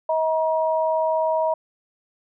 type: tone pair together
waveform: sine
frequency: 637 / 951.9 Hz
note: D#5 / A#5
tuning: +41 / +36 cents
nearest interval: perfect fifth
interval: 695 cents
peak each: -20 / -23 dBFS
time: 0.09-1.54 s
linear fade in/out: 5 ms
effects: none